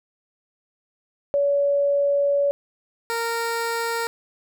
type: tone pair in turn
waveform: sine / 15% pulse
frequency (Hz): 567 / 462.7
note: C#5 / A#4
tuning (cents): +39 / -13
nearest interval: major third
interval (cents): 352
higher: first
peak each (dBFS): -17 / -17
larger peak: neither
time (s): 1.34-2.51 / 3.1-4.07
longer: first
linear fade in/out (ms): 0
effects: none